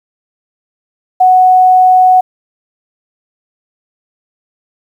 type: tone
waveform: sine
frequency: 740 Hz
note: F#5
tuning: in tune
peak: -3 dBFS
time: 1.2-2.21 s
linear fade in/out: 10 ms
effects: 7-bit